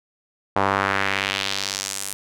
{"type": "tone with band-pass filter sweep", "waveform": "sawtooth", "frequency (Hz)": 98, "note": "G2", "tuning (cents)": 0, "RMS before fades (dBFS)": -24, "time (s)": [0.56, 2.13], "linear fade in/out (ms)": 0, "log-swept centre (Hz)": [910, 10000], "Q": 1.6, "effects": []}